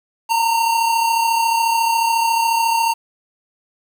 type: tone pair together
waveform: square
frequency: 912.9 / 947 Hz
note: A#5 / A#5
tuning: -36 / +27 cents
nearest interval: minor second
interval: 63 cents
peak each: -16 / -24 dBFS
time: 0.29-2.94 s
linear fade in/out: 20 ms
effects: 8-bit